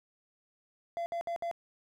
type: tone bursts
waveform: triangle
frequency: 682 Hz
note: F5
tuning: 41 cents flat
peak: -30 dBFS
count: 4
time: 0.97-1.513 s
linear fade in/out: 0 ms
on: 90 ms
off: 61 ms
effects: none